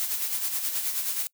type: noise with tremolo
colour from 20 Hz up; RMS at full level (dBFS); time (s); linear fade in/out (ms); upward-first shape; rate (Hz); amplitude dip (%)
blue; -27; 0-1.27; 0; sine; 9.4; 50
effects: noise-tail reverb RT60 0.1 s tail -23 dB re dry